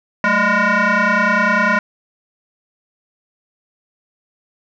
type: tone with frequency modulation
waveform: sine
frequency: 220 Hz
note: A3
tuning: in tune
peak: -10 dBFS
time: 0.24-1.79 s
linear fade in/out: 2 ms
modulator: 410 Hz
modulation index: 4.5
effects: tanh soft clip ceiling -10 dBFS